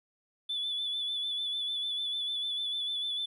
triangle tone with vibrato, 3470 Hz, A7, 25 cents flat, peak -28 dBFS, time 0.49-3.26 s, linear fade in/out 10 ms, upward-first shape sine, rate 6.7 Hz, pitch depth 39 cents each way, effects tanh soft clip ceiling -28 dBFS + resampled to 32000 Hz

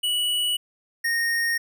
square tone pair in turn, 2942 / 1853.3 Hz, F#7 / A#6, -11 / -11 cents, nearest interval minor sixth, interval 800 cents, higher first, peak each -22 dBFS, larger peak neither, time 0.03-0.57 / 1.04-1.58 s, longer neither, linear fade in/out 10 ms, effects none

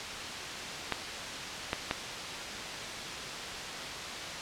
clicks, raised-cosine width 0.3 ms, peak -12 dBFS, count 3, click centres 0.923 / 1.731 / 1.911 s, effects white hiss -37 dBFS RMS until 4.41 s + low-pass 5000 Hz 12 dB/octave

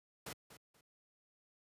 pink noise with echo, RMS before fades -45 dBFS, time 0.26-0.33 s, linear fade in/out 5 ms, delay 240 ms, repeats 2, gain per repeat -12 dB, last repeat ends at 0.81 s, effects high-pass 100 Hz 12 dB/octave + resampled to 32000 Hz

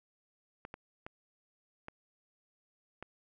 clicks, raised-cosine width 0.5 ms, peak -28 dBFS, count 5, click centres 0.651 / 0.741 / 1.065 / 1.884 / 3.026 s, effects none

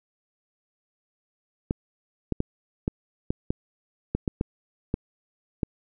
clicks, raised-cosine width 3 ms, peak -11 dBFS, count 11, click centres 1.709 / 2.323 / 2.404 / 2.879 / 3.305 / 3.505 / 4.15 / 4.278 / 4.411 / 4.941 / 5.632 s, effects none

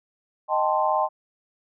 sine chord, A half-diminished seventh, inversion second, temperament equal, 622.3 / 784 / 880 / 1046.5 Hz, Eb5 / G5 / A5 / C6, 0 / 0 / 0 / 0 cents, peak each -25 dBFS, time 0.48-1.09 s, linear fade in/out 50 ms, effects none

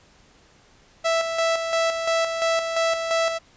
sawtooth tone with tremolo, 659.3 Hz, E5, in tune, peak -15 dBFS, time 1.04-3.39 s, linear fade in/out 20 ms, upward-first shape square, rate 2.9 Hz, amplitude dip 50%, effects pink hiss -55 dBFS RMS until 3.56 s + resampled to 16000 Hz

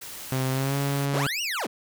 white noise, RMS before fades -39 dBFS, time 0.01-1.06 s, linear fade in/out 10 ms
sawtooth tone with pitch glide, 130.81 to 140.2 Hz, C3 to C#3, 0 to +20 cents, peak -20 dBFS, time 0.32-1.27 s, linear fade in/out 2 ms, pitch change +120 cents, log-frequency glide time 0.5-0.77 s
25% pulse linear two-way sweep, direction up then down, 131.8 to 2960 to 131.8 Hz, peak -23 dBFS, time 1.13-1.67 s, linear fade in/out 10 ms, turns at 1.42 s
effects none

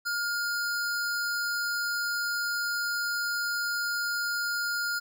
square tone pair together, 1415 / 5005 Hz, F6 / D#8, +22 / +9 cents, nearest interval octave + minor seventh, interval 2187 cents, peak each -29 / -38 dBFS, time 0.05-5 s, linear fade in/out 20 ms, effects none

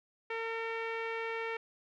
sawtooth tone with low-pass filter, 454.2 Hz, A#4, 45 cents flat, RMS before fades -37 dBFS, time 0.3-1.57 s, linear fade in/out 5 ms, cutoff 2300 Hz, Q 3, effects none

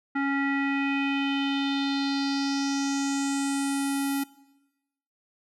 square tone with low-pass filter sweep, 277.2 Hz, C#4, in tune, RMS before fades -27 dBFS, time 0.15-4.24 s, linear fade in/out 10 ms, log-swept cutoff 1700 to 12000 Hz, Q 4.1, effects noise-tail reverb RT60 1.0 s tail -20 dB re dry

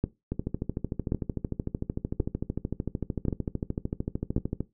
two click trains, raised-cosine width 3 ms, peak -16 / -12 dBFS, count 58 / 5, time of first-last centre 0.32-4.606 / 0.04-4.364 s, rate 13.3 / 0.925 Hz, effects noise-tail reverb RT60 0.2 s tail -17 dB re dry

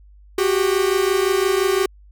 45% pulse tone pair together, 370.3 / 396.1 Hz, F#4 / G4, +1 / +18 cents, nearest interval minor second, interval 117 cents, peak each -19 dBFS, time 0.38-1.86 s, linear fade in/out 5 ms, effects added 50 Hz sine -44 dBFS peak until 2.11 s

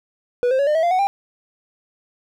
triangle tone with pitch steps, 489.3 / 524.4 / 562.1 / 602.4 / 645.6 / 692 / 741.6 / 794.9 Hz, B4 / C5 / C#5 / D5 / E5 / F5 / F#5 / G5, -16 / +4 / +24 / +44 / -36 / -16 / +4 / +24 cents, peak -13 dBFS, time 0.43-1.07 s, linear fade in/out 0 ms, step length 80 ms, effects none

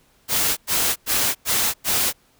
white noise bursts, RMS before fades -20 dBFS, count 5, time 0.28-2.13 s, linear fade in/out 50 ms, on 290 ms, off 100 ms, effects pink hiss -59 dBFS RMS until 2.39 s

